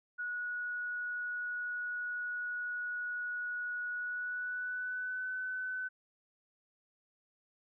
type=tone with pitch glide; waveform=sine; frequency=1461 to 1509.9 Hz; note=F#6 to F#6; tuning=-22 to +35 cents; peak=-35 dBFS; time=0.18-5.89 s; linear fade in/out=20 ms; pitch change=+57 cents; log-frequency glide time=3.94-5.29 s; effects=none